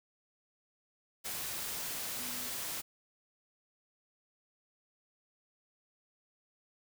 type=tone in noise; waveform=sine; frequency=245.7 Hz; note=B3; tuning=9 cents flat; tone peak=-49 dBFS; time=2.18-2.49 s; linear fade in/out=20 ms; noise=white; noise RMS=-39 dBFS; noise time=1.24-2.82 s; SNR=-13 dB; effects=none